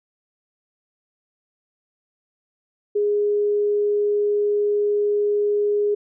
sine tone, 413.4 Hz, G#4, 8 cents flat, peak -17 dBFS, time 2.95-5.95 s, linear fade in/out 10 ms, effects none

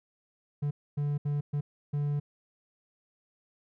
triangle tone bursts at uneven times, 145.3 Hz, D3, 18 cents flat, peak -25 dBFS, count 5, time 0.62-0.71 / 0.97-1.18 / 1.25-1.41 / 1.53-1.61 / 1.93-2.2 s, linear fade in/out 10 ms, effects none

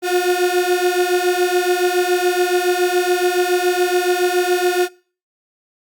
35% pulse beating tone pair, 355.7 / 362.8 Hz, F4 / F#4, +32 / -34 cents, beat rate 7.1 Hz, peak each -16 dBFS, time 0.02-4.89 s, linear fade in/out 50 ms, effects noise-tail reverb RT60 0.4 s tail -22 dB re dry + Opus 48 kbps

